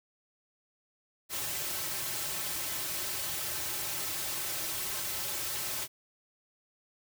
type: noise with comb filter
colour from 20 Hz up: white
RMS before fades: -35 dBFS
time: 1.29-5.88 s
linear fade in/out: 50 ms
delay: 4.2 ms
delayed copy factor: -0.85
effects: none